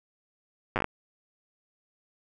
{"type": "slowing click train", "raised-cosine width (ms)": 0.5, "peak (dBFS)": -12, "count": 7, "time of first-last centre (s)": [0.76, 0.844], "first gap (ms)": 8, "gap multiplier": 1.22, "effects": []}